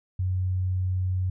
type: tone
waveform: sine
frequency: 92.4 Hz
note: F#2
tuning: 2 cents flat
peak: -23 dBFS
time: 0.19-1.3 s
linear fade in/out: 5 ms
effects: none